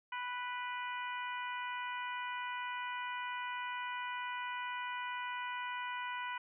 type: harmonic tone with a mistuned harmonic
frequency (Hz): 493.9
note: B4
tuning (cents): 0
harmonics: 2 / 3 / 4 / 5 / 6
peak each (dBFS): -40 / -44 / -46 / -48 / -50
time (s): 0.12-6.38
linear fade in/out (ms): 5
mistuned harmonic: 5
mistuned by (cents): -24
effects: none